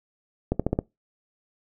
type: accelerating click train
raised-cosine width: 2 ms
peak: -9 dBFS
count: 5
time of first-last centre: 0.52-0.789 s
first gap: 76 ms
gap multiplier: 0.92
effects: noise-tail reverb RT60 0.2 s tail -23 dB re dry